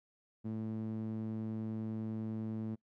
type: tone with band-pass filter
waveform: sawtooth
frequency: 110 Hz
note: A2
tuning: in tune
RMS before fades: -39 dBFS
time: 0.44-2.76 s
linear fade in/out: 20 ms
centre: 220 Hz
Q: 2
effects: noise-tail reverb RT60 0.1 s tail -24 dB re dry